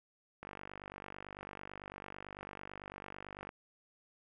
click train, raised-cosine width 0.5 ms, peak -30 dBFS, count 151, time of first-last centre 0.43-3.491 s, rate 49 Hz, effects none

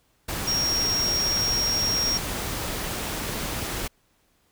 sine tone in noise, 5588 Hz, F8, in tune, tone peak -22 dBFS, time 0.47-2.18 s, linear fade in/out 10 ms, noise pink, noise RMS -30 dBFS, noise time 0.28-3.88 s, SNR +5 dB, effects pink hiss -66 dBFS RMS until 4.51 s

